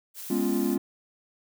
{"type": "noise", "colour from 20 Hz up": "blue", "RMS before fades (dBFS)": -39, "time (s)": [0.14, 0.78], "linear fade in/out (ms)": 50}
{"type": "chord", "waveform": "triangle", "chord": "C# dominant seventh", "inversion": "second", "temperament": "equal", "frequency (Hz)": [207.7, 246.9, 277.2, 349.2], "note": ["G#3", "B3", "C#4", "E#4"], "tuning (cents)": [0, 0, 0, 0], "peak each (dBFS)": -27, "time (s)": [0.3, 0.78], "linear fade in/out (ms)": 5}
{"effects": []}